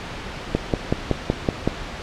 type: click train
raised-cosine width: 2 ms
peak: -4 dBFS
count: 7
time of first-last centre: 0.55-1.676 s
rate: 5.33 Hz
effects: pink hiss -32 dBFS RMS until 2.02 s + low-pass 4000 Hz 12 dB/octave